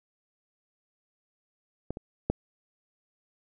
clicks, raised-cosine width 2 ms, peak -19 / -24 / -11 dBFS, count 3, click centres 1.906 / 1.971 / 2.3 s, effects none

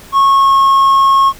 triangle tone with pitch glide, 1096 to 1088.4 Hz, C#6 to C#6, -20 to -32 cents, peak -4 dBFS, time 0.12-1.33 s, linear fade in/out 50 ms, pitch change -12 cents, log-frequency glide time 0.26-0.57 s, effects pink hiss -37 dBFS RMS until 1.39 s

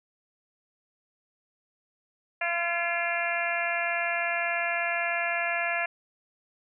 harmonic tone with a mistuned harmonic, 341.8 Hz, F4, 37 cents flat, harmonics 2 / 3 / 4 / 5 / 6 / 7 / 8, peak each -31 / -39 / -37 / -31 / -34 / -33 / -36 dBFS, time 2.41-5.86 s, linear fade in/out 5 ms, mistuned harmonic 6, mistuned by +42 cents, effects none

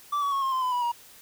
triangle tone with pitch steps, 1164 / 1130.9 / 1098.7 / 1067.4 / 1037 / 1007.5 / 978.8 / 950.9 Hz, D6 / C#6 / C#6 / C6 / C6 / B5 / B5 / A#5, -16 / +34 / -16 / +34 / -16 / +34 / -16 / +34 cents, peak -22 dBFS, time 0.12-0.92 s, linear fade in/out 10 ms, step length 100 ms, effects white hiss -51 dBFS RMS until 1.21 s

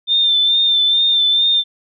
sine tone with vibrato, 3582 Hz, A7, 30 cents sharp, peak -11 dBFS, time 0.07-1.64 s, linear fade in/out 50 ms, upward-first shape sine, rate 2.3 Hz, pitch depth 34 cents each way, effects none

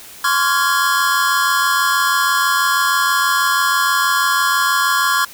square chord, Db major seventh, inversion third, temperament equal with one note detuned, 1046.5 / 1132.7 / 1396.9 / 1661.2 Hz, C6 / Db6 / F6 / Ab6, 0 / +37 / 0 / 0 cents, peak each -20 dBFS, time 0.24-5.25 s, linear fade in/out 5 ms, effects white hiss -38 dBFS RMS until 5.33 s

